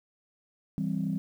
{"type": "chord", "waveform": "sine", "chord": "C major", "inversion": "first", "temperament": "equal", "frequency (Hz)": [164.81, 196, 261.6], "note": ["E3", "G3", "C4"], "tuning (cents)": [0, 0, 0], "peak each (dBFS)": [-31, -30, -34], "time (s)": [0.78, 1.18], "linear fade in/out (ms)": 0, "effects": ["tanh soft clip ceiling -19 dBFS", "10-bit"]}